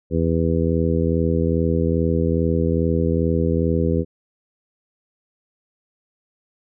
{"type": "harmonic tone", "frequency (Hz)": 82.41, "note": "E2", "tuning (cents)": 0, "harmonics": [1, 2, 3, 4, 5, 6], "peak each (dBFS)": [-22, -22, -24, -26, -25, -25], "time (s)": [0.1, 4.05], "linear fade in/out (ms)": 50, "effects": []}